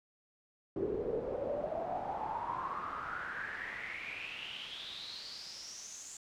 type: noise with band-pass filter sweep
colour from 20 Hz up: brown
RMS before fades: -40 dBFS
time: 0.76-6.17 s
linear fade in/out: 2 ms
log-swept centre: 380 to 7300 Hz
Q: 8
effects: none